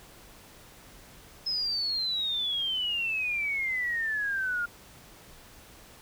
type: exponential sweep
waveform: sine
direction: down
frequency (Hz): 5180 to 1401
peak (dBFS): -27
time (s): 1.46-4.66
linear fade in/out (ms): 10
effects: pink hiss -52 dBFS RMS until 6.01 s